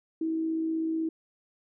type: tone with amplitude modulation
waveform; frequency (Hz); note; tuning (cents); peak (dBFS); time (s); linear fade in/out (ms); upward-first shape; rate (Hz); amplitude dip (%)
sine; 322.6; E4; -37; -25; 0.21-1.09; 5; sine; 56; 30
effects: none